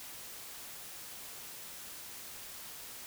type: silence
effects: white hiss -47 dBFS RMS until 3.06 s